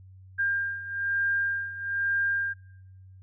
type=beating tone pair; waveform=sine; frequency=1600 / 1601.1 Hz; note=G6 / G6; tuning=+35 / +36 cents; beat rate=1.1 Hz; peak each=-31 / -27 dBFS; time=0.38-2.54 s; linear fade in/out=20 ms; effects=noise-tail reverb RT60 0.9 s tail -20 dB re dry + added 94 Hz sine -47 dBFS peak until 3.22 s